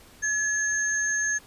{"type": "tone pair together", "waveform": "sine", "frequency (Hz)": [1701, 6405], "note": ["G#6", "G8"], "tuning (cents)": [41, 36], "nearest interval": "octave + major seventh", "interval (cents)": 2295, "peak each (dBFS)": [-25, -27], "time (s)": [0.22, 1.39], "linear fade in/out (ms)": 20, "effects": ["pink hiss -52 dBFS RMS until 1.46 s", "resampled to 32000 Hz"]}